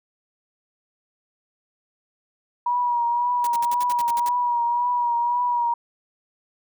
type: tone with vibrato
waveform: sine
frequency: 961 Hz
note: B5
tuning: 48 cents flat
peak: -19 dBFS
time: 2.66-5.74 s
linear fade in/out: 5 ms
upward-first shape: triangle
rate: 1.9 Hz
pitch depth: 38 cents each way
type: noise bursts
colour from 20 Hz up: white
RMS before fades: -34 dBFS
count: 10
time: 3.44-4.289 s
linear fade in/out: 2 ms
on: 30 ms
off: 61 ms
effects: none